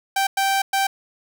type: tone bursts at uneven times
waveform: sawtooth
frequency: 781 Hz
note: G5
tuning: 7 cents flat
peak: -14 dBFS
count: 3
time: 0.16-0.27 / 0.37-0.62 / 0.73-0.87 s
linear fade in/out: 5 ms
effects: none

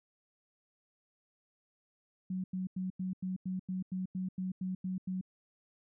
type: tone bursts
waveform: sine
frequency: 185.8 Hz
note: F#3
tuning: 7 cents sharp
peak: -33 dBFS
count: 13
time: 2.3-5.212 s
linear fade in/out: 5 ms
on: 140 ms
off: 91 ms
effects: none

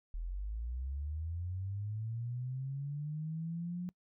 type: linear sweep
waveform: sine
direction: up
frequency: 39.06 to 180.6 Hz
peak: -36 dBFS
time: 0.14-3.89 s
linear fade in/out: 0 ms
effects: noise-tail reverb RT60 0.1 s tail -24 dB re dry

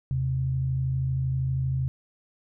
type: tone pair together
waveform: sine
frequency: 78.12 / 130.81 Hz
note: D#2 / C3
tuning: +8 / 0 cents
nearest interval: major sixth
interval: 892 cents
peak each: -32 / -24 dBFS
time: 0.11-1.88 s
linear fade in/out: 0 ms
effects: none

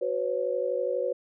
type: chord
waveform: sine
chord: F# suspended fourth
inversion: none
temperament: equal with one note detuned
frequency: 370 / 502.2 / 554.4 Hz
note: F#4 / B4 / C#5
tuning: 0 / +29 / 0 cents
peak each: -33 / -28 / -30 dBFS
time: 0.01-1.13 s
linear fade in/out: 10 ms
effects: none

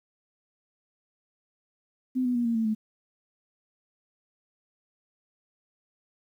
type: tone with pitch steps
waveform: sine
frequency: 255.9 / 247.6 / 239.6 / 231.8 / 224.3 / 217.1 Hz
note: C4 / B3 / A#3 / A#3 / A3 / A3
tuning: -38 / +5 / +48 / -10 / +34 / -23 cents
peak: -23 dBFS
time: 2.15-2.75 s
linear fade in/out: 20 ms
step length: 100 ms
effects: 10-bit

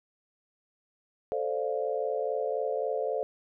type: chord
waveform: sine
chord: D minor seventh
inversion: second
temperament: equal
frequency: 440 / 523.3 / 587.3 / 698.5 Hz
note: A4 / C5 / D5 / F5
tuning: 0 / 0 / 0 / 0 cents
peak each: -32 / -32 / -34 / -36 dBFS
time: 1.32-3.23 s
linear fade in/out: 0 ms
effects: none

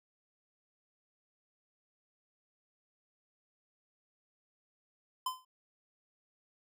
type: tone with exponential decay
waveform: square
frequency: 1025 Hz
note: C6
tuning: 36 cents flat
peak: -30 dBFS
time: 5.26-5.45 s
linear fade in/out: 5 ms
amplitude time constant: 41 ms
effects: none

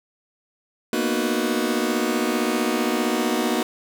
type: chord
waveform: sawtooth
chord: B major seventh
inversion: third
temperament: just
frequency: 231.5 / 246.9 / 308.7 / 370.4 Hz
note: A#3 / B3 / D#4 / F#4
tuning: -12 / 0 / -14 / +2 cents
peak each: -22 dBFS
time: 0.93-3.63 s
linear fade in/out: 2 ms
effects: none

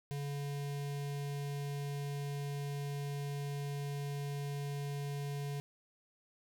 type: tone with notch filter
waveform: square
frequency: 142.4 Hz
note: C#3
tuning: 47 cents sharp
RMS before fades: -39 dBFS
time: 0.11-5.6 s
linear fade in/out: 0 ms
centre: 1300 Hz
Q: 1.9
effects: none

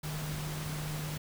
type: tone in noise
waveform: sine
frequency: 152 Hz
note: D#3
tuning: 40 cents flat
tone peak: -36 dBFS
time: 0.03-1.18 s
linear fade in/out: 10 ms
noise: pink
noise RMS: -41 dBFS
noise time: 0.03-1.18 s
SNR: +2 dB
effects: none

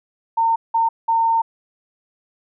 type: tone bursts at uneven times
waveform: sine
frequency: 911 Hz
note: A#5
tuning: 40 cents flat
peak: -14 dBFS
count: 3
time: 0.37-0.56 / 0.74-0.89 / 1.08-1.42 s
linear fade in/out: 10 ms
effects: none

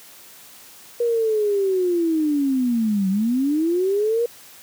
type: linear two-way sweep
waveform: sine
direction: down then up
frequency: 480 to 186.5 to 480 Hz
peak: -17 dBFS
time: 1-4.26 s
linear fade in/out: 5 ms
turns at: 3.09 s
effects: white hiss -45 dBFS RMS until 4.62 s + high-pass 100 Hz 12 dB/octave

